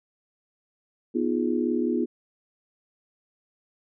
sine chord, F half-diminished seventh, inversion second, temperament equal with one note detuned, 245.4 / 311.1 / 349.2 / 415.3 Hz, Cb4 / Eb4 / F4 / Ab4, -11 / 0 / 0 / 0 cents, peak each -26 / -29 / -27 / -31 dBFS, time 1.14-2.06 s, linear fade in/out 20 ms, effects none

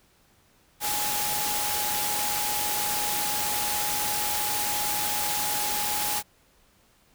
sine tone in noise, 835 Hz, G#5, 9 cents sharp, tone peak -32 dBFS, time 0.8-6.23 s, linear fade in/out 50 ms, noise white, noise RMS -28 dBFS, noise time 0.8-6.23 s, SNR -7 dB, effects pink hiss -62 dBFS RMS until 7.14 s

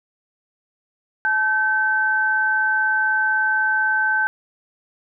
sine tone pair together, 864.9 / 1541 Hz, A5 / G6, -30 / -30 cents, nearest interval minor seventh, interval 1000 cents, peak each -24 / -17 dBFS, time 1.25-4.27 s, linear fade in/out 0 ms, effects none

